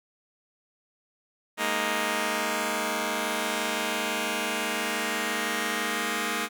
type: chord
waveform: 5% pulse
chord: Ab suspended second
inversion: none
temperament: just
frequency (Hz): 207.7 / 233.6 / 311.5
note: Ab3 / Bb3 / Eb4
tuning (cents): 0 / +4 / +2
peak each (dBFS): -20 / -19 / -20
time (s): 1.57-6.49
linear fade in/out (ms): 50
effects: none